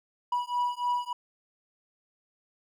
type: beating tone pair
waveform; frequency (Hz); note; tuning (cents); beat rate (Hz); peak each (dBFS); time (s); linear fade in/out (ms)
triangle; 974 / 977.4; B5 / B5; -24 / -18; 3.4; -28; 0.32-1.13; 5
effects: none